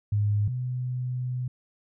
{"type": "tone pair in turn", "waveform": "sine", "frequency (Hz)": [103.7, 125.8], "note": ["G#2", "B2"], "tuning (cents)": [-2, 32], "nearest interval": "minor third", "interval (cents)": 334, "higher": "second", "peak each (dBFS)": [-21, -27], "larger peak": "first", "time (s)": [[0.12, 0.48], [0.48, 1.48]], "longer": "second", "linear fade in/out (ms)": 5, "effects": []}